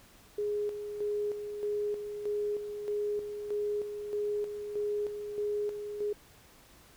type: tone with tremolo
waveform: sine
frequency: 415.3 Hz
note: G#4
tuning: in tune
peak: -29 dBFS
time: 0.38-6.13 s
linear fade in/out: 5 ms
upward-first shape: square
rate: 1.6 Hz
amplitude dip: 55%
effects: pink hiss -58 dBFS RMS until 6.96 s